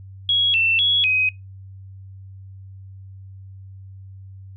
sine tone with pitch steps, 3322 / 2681 / 3350 / 2521 Hz, G#7 / E7 / G#7 / D#7, 0 / +29 / +14 / +22 cents, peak -15 dBFS, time 0.29-1.29 s, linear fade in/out 2 ms, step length 250 ms, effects noise-tail reverb RT60 0.2 s tail -24 dB re dry + added 96 Hz sine -37 dBFS peak until 4.56 s

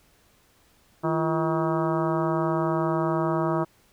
harmonic tone with a mistuned harmonic, 159.1 Hz, D#3, 39 cents sharp, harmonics 1 / 2 / 3 / 4 / 5 / 6 / 7 / 8 / 9 / 10, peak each -28 / -26 / -36 / -29 / -36 / -32 / -34 / -34 / -46 / -45 dBFS, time 1.03-3.65 s, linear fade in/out 20 ms, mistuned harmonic 2, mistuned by +110 cents, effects pink hiss -61 dBFS RMS until 3.92 s

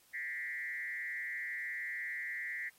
sine tone with frequency modulation, 1933 Hz, B6, 38 cents flat, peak -37 dBFS, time 0.13-2.7 s, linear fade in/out 20 ms, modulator 152 Hz, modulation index 1.2, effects white hiss -66 dBFS RMS until 2.78 s + AAC 48 kbps

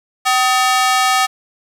sawtooth ring-modulated tone, 1013 Hz, B5, 44 cents sharp, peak -5 dBFS, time 0.25-1.27 s, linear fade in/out 20 ms, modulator 247 Hz, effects low-pass 11000 Hz 12 dB/octave + 7-bit

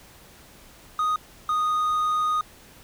triangle tone pair in turn, 1244.5 / 1238.5 Hz, D#6 / D#6, 0 / -8 cents, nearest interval unison, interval 8 cents, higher first, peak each -19 dBFS, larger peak neither, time 0.99-1.16 / 1.49-2.41 s, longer second, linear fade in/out 2 ms, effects pink hiss -50 dBFS RMS until 2.83 s

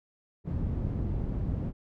white low-pass noise, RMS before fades -31 dBFS, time 0.44-1.73 s, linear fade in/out 50 ms, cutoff 140 Hz, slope 12 dB/octave, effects none

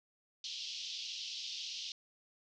pink band-pass noise, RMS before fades -43 dBFS, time 0.44-1.92 s, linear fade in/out 2 ms, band 2900 to 5700 Hz, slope 48 dB/octave, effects none

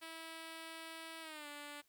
5% pulse tone with pitch glide, 325.5 to 291.7 Hz, E4 to D4, -22 to -12 cents, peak -36 dBFS, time 0.01-1.82 s, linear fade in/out 20 ms, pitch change -190 cents, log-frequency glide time 1.21-1.47 s, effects white hiss -75 dBFS RMS until 1.88 s

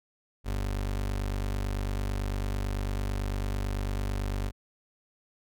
30% pulse tone, 49 Hz, G1, in tune, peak -26 dBFS, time 0.44-4.52 s, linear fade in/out 50 ms, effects none

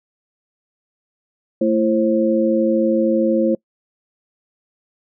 sine tone cluster, 223 / 336 / 533 Hz, A3 / E4 / C5, +23 / +33 / +32 cents, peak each -18 dBFS, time 1.61-3.55 s, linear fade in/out 5 ms, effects noise-tail reverb RT60 0.1 s tail -26 dB re dry

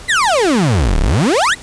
35% pulse exponential two-way sweep, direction down then up, 2075 to 31.41 to 2075 Hz, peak -9 dBFS, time 0.08-1.55 s, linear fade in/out 20 ms, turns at 1 s, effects pink hiss -35 dBFS RMS until 1.62 s + resampled to 22050 Hz

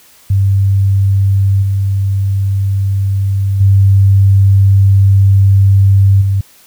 sine tone with level steps, 98 Hz, G2, in tune, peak -7 / -10 / -4 / -9 dBFS, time 0.3-6.41 s, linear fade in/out 5 ms, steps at 1.62 / 3.6 / 6.21 s, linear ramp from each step 10 ms, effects white hiss -44 dBFS RMS until 6.66 s

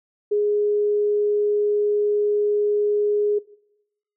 sine tone, 415.3 Hz, G#4, in tune, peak -17 dBFS, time 0.31-3.39 s, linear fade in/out 10 ms, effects noise-tail reverb RT60 0.8 s tail -20 dB re dry

